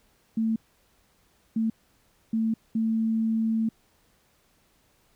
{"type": "tone bursts at uneven times", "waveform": "sine", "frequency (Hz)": 223.3, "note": "A3", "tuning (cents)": 26, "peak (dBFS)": -22, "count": 4, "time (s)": [[0.37, 0.56], [1.56, 1.7], [2.33, 2.54], [2.75, 3.69]], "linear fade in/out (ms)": 5, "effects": ["pink hiss -65 dBFS RMS until 5.15 s"]}